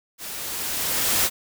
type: noise with level ramp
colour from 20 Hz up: white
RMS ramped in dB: -35 to -19 dBFS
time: 0.18-1.3 s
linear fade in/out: 50 ms
effects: none